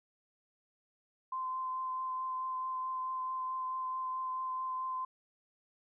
sine tone with vibrato, 1035 Hz, C6, 19 cents flat, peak -34 dBFS, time 1.32-5.05 s, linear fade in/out 5 ms, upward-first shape triangle, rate 4.6 Hz, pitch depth 13 cents each way, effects none

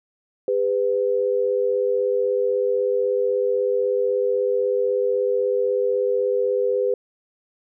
sine tone pair together, 403.8 / 500 Hz, G#4 / B4, -49 / +21 cents, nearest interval major third, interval 370 cents, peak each -22 / -20 dBFS, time 0.48-6.94 s, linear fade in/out 2 ms, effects none

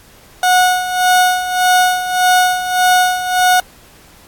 30% pulse tone with tremolo, 731 Hz, F#5, 21 cents flat, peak -5 dBFS, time 0.43-3.6 s, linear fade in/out 2 ms, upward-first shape sine, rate 1.7 Hz, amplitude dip 70%, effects pink hiss -44 dBFS RMS until 4.27 s + AAC 64 kbps

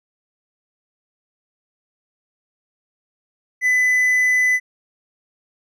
triangle tone, 2003 Hz, B6, 24 cents sharp, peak -12 dBFS, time 3.61-4.6 s, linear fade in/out 50 ms, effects none

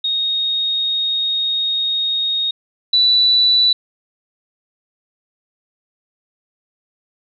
sine tone pair in turn, 3729 / 3962 Hz, A#7 / B7, 0 / +5 cents, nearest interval minor second, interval 105 cents, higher second, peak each -16 / -10 dBFS, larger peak second, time 0.04-2.51 / 2.93-3.73 s, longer first, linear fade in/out 5 ms, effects none

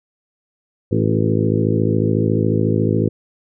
harmonic tone with a mistuned harmonic, 54 Hz, A1, 32 cents flat, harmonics 2 / 3 / 4 / 5 / 6 / 7 / 8 / 9, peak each -19 / -21 / -22 / -23 / -24 / -24 / -25 / -26 dBFS, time 0.91-3.09 s, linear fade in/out 10 ms, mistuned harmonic 7, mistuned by -30 cents, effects none

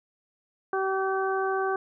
harmonic tone, 383.8 Hz, G4, 37 cents flat, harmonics 1 / 2 / 3 / 4, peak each -27 / -30 / -32 / -33 dBFS, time 0.73-1.76 s, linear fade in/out 2 ms, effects none

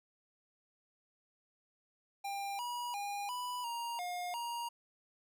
square tone with pitch steps, 797 / 967 / 811 / 988 / 940 / 713 / 944 Hz, G5 / B5 / G#5 / B5 / A#5 / F5 / A#5, +28 / -37 / -41 / 0 / +14 / +36 / +22 cents, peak -38 dBFS, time 2.24-4.69 s, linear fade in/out 10 ms, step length 350 ms, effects none

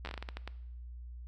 slowing click train, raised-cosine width 0.3 ms, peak -24 dBFS, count 11, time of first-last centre 0.05-0.476 s, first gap 10 ms, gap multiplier 1.3, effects noise-tail reverb RT60 0.8 s tail -18 dB re dry + added 60 Hz sine -43 dBFS peak until 1.27 s

